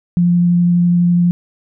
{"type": "tone with vibrato", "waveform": "sine", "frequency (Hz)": 174.61, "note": "F3", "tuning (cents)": 0, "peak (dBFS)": -9, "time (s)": [0.17, 1.31], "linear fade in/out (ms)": 0, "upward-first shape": "sine", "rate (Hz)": 12, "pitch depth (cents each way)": 8, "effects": []}